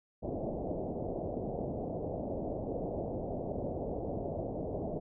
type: low-pass noise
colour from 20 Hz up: white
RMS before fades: -37 dBFS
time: 0.22-5 s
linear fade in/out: 20 ms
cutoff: 690 Hz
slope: 48 dB/octave
effects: none